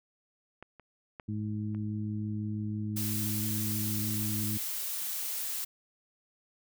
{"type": "clicks", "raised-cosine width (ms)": 0.5, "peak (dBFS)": [-30, -36, -27, -37], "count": 4, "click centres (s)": [0.626, 0.797, 1.198, 1.748]}
{"type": "harmonic tone", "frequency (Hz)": 106.1, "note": "G#2", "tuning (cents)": 38, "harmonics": [1, 2, 3], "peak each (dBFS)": [-34, -35, -42], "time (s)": [1.28, 4.58], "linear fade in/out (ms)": 10}
{"type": "noise", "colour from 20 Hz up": "blue", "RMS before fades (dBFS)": -35, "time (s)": [2.96, 5.65], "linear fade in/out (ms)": 10}
{"effects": []}